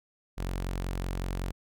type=tone; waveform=sawtooth; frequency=45.34 Hz; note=F#1; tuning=34 cents flat; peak=-27 dBFS; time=0.37-1.52 s; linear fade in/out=20 ms; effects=none